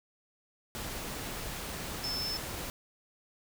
sine tone in noise, 5274 Hz, E8, in tune, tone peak -33 dBFS, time 2.04-2.37 s, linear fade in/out 0 ms, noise pink, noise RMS -39 dBFS, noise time 0.75-2.7 s, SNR +3 dB, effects none

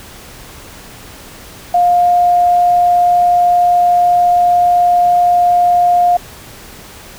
sine tone, 707 Hz, F5, 21 cents sharp, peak -7 dBFS, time 1.74-6.17 s, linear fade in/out 5 ms, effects pink hiss -35 dBFS RMS until 7.18 s

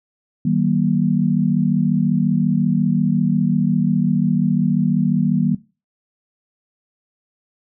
sine tone cluster, 157 / 191.7 / 237.3 Hz, D#3 / G3 / A#3, +16 / -38 / +31 cents, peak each -19 dBFS, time 0.45-5.55 s, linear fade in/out 5 ms, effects noise-tail reverb RT60 0.3 s tail -18 dB re dry

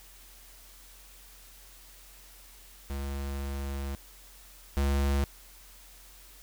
square tone pair in turn, 69.2 / 69.72 Hz, C#2 / C#2, -2 / +11 cents, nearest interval unison, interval 13 cents, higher second, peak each -33 / -25 dBFS, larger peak second, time 2.9-3.95 / 4.77-5.24 s, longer first, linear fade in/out 0 ms, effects added 44 Hz sine -54 dBFS peak until 6.42 s + white hiss -54 dBFS RMS until 6.42 s

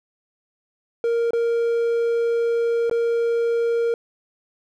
triangle tone with dropouts, 466.2 Hz, A#4, in tune, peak -16 dBFS, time 1.04-3.94 s, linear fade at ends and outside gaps 1 ms, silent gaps 1.307-1.333 / 2.897-2.912 s, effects none

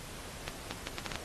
accelerating click train, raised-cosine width 0.2 ms, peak -17 dBFS, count 7, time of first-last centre 0.48-1.156 s, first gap 230 ms, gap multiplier 0.7, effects pink hiss -46 dBFS RMS until 1.24 s + AAC 32 kbps

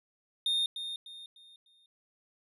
triangle tone with echo, 3663 Hz, A#7, 31 cents flat, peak -25 dBFS, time 0.46-0.66 s, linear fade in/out 2 ms, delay 300 ms, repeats 4, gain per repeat -9 dB, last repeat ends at 1.86 s, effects resampled to 32000 Hz

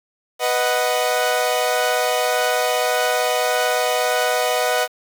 sawtooth chord, B major, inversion none, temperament equal, 493.9 / 622.3 / 740 Hz, B4 / D#5 / F#5, 0 / 0 / 0 cents, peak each -18 dBFS, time 0.39-4.88 s, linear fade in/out 50 ms, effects 7-bit

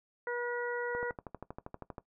harmonic tone, 482.6 Hz, B4, 40 cents flat, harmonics 1 / 2 / 3 / 4, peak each -35 / -41 / -39 / -43 dBFS, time 0.27-1.11 s, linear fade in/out 2 ms
click train, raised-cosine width 1 ms, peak -27 dBFS, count 14, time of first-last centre 0.95-1.982 s, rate 12.6 Hz
effects noise-tail reverb RT60 0.1 s tail -17 dB re dry

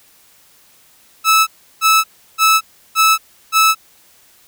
sawtooth tone bursts, 1306 Hz, E6, 17 cents flat, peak -5 dBFS, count 5, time 1.24-3.75 s, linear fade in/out 50 ms, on 230 ms, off 340 ms, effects white hiss -50 dBFS RMS until 4.47 s

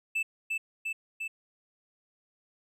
triangle tone with echo, 2638 Hz, E7, 1 cent sharp, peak -25 dBFS, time 0.15-0.23 s, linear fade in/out 10 ms, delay 350 ms, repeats 3, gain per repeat -2 dB, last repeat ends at 1.28 s, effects none

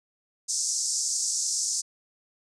pink band-pass noise, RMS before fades -28 dBFS, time 0.48-1.82 s, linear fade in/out 20 ms, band 5300 to 8400 Hz, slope 48 dB/octave, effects none

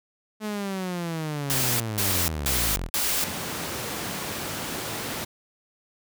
sawtooth linear sweep, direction down, 216.3 to 38.07 Hz, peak -24 dBFS, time 0.4-2.9 s, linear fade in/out 50 ms
white noise bursts, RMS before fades -25 dBFS, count 4, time 1.5-3.24 s, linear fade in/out 0 ms, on 300 ms, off 180 ms
pink high-pass noise, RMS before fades -32 dBFS, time 3.22-5.25 s, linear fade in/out 10 ms, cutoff 120 Hz, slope 12 dB/octave
effects none

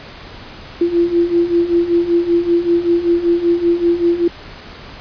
sine beating tone pair, 339.7 / 344.9 Hz, F4 / F4, -48 / -22 cents, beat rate 5.2 Hz, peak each -17 / -13 dBFS, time 0.81-4.28 s, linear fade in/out 5 ms, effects pink hiss -35 dBFS RMS until 5 s + resampled to 11025 Hz

